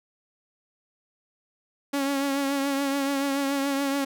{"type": "tone with vibrato", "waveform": "sawtooth", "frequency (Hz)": 277.4, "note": "C#4", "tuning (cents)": 1, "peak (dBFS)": -20, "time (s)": [1.93, 4.05], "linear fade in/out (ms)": 10, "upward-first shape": "triangle", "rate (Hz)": 7, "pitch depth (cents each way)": 42, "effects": []}